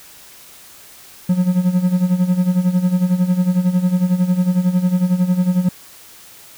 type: tone with tremolo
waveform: triangle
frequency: 181.1 Hz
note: F#3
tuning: 37 cents flat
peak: -8 dBFS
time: 1.29-5.69 s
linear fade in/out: 5 ms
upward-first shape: sine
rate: 11 Hz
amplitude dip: 75%
effects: white hiss -42 dBFS RMS until 6.57 s